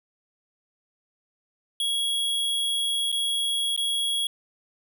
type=tone with dropouts; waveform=square; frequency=3322 Hz; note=G#7; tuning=in tune; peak=-24 dBFS; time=1.8-4.27 s; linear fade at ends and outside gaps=2 ms; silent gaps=3.118-3.125 / 3.763-3.776 s; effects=none